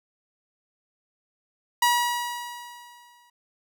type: tone with exponential decay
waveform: sawtooth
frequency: 963 Hz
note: B5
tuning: 44 cents flat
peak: -13 dBFS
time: 1.82-3.3 s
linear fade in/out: 5 ms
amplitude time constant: 320 ms
effects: none